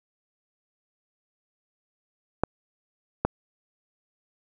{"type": "clicks", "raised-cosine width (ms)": 1, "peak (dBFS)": -7, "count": 2, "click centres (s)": [2.436, 3.25], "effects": []}